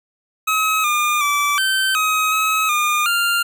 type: tone with pitch steps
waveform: 25% pulse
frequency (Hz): 1278 / 1208 / 1159 / 1546 / 1265 / 1280 / 1212 / 1395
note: D#6 / D6 / D6 / G6 / D#6 / D#6 / D#6 / F6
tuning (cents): +46 / +48 / -23 / -24 / +28 / +49 / -46 / -2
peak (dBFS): -12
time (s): 0.47-3.43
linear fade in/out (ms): 10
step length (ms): 370
effects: none